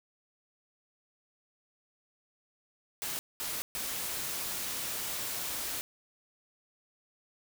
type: noise bursts at uneven times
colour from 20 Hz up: white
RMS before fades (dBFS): -36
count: 3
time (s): 3.02-3.19 / 3.4-3.62 / 3.75-5.81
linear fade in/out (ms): 0
effects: none